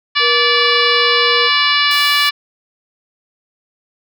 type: harmonic tone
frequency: 580 Hz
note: D5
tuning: 22 cents flat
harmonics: 2 / 3 / 4 / 5 / 6 / 7 / 8 / 9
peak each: -18 / -18 / -18 / -18 / -21 / -19 / -24 / -24 dBFS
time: 0.15-2.31 s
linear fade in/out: 20 ms
type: tone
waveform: sine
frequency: 478 Hz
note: A#4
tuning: 43 cents sharp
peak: -18 dBFS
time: 0.19-1.5 s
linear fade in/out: 50 ms
type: tone with pitch glide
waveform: triangle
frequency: 1132 to 1050.1 Hz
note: C#6 to C6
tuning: +36 to +6 cents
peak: -24 dBFS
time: 0.52-1.76 s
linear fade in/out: 50 ms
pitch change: -130 cents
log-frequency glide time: 0.84-1.33 s
type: high-pass noise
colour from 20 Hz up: white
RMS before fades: -28 dBFS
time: 1.91-2.29 s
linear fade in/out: 0 ms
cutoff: 580 Hz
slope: 24 dB/octave
effects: none